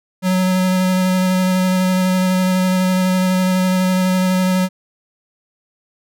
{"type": "tone with vibrato", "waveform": "square", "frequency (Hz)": 185, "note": "F#3", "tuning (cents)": 0, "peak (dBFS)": -14, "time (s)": [0.22, 4.69], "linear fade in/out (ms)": 50, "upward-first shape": "square", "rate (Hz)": 12, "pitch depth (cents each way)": 9, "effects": []}